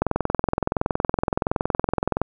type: click train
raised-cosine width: 1 ms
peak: -6 dBFS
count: 48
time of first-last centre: 0.02-2.216 s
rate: 21.4 Hz
effects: none